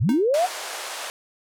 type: linear sweep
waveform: sine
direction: up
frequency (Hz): 82.41 to 760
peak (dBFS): -17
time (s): 0-0.47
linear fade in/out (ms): 20
type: tone with exponential decay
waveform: square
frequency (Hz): 311.1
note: D#4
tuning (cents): 0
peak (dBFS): -23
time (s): 0.09-0.27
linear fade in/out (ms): 1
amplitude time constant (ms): 39
type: band-pass noise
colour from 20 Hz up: pink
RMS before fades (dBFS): -33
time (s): 0.34-1.1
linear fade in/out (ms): 0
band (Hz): 530 to 11000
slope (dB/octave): 24
effects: none